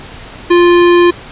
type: tone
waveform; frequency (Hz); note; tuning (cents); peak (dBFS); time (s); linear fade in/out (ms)
square; 349.2; F4; 0; -5; 0.5-1.11; 10
effects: pink hiss -31 dBFS RMS until 1.31 s + resampled to 8000 Hz